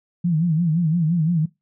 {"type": "tone with vibrato", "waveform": "sine", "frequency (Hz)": 164.81, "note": "E3", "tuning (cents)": 0, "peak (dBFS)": -16, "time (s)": [0.24, 1.46], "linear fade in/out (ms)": 10, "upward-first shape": "sine", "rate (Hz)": 5.8, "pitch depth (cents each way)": 130, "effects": ["noise-tail reverb RT60 0.2 s tail -20 dB re dry"]}